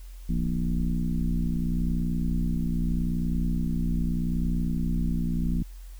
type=tone with frequency modulation; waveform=sine; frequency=105.7 Hz; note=G#2; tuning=31 cents sharp; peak=-23 dBFS; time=0.29-5.63 s; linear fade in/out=5 ms; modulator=60.8 Hz; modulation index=2.3; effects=added 43 Hz sine -39 dBFS peak until 5.99 s + white hiss -57 dBFS RMS until 5.99 s